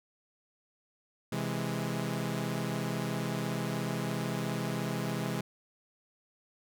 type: chord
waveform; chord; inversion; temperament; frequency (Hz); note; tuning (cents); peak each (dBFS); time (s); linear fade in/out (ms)
sawtooth; C augmented; none; equal; 130.81 / 164.81 / 207.7; C3 / E3 / G#3; 0 / 0 / 0; -32; 1.32-5.41; 5
effects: none